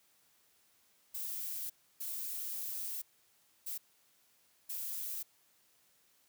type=noise bursts at uneven times; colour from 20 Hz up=violet; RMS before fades=-40 dBFS; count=4; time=1.14-1.7 / 2-3.02 / 3.66-3.78 / 4.69-5.23 s; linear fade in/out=10 ms; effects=white hiss -70 dBFS RMS until 6.28 s + high-pass 60 Hz 12 dB/octave